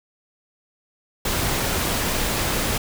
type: noise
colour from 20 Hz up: pink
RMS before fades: -23 dBFS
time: 1.25-2.78 s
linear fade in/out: 5 ms
effects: none